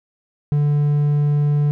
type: tone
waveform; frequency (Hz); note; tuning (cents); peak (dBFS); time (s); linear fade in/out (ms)
triangle; 146.5; D3; -4; -12; 0.52-1.71; 0
effects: none